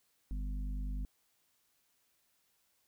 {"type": "harmonic tone", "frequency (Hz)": 50, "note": "G1", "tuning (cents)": 35, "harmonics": [1, 3, 4, 5], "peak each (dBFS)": [-35, -49, -52, -50], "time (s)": [0.31, 1.05], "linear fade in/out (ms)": 0, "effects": ["white hiss -75 dBFS RMS until 2.87 s"]}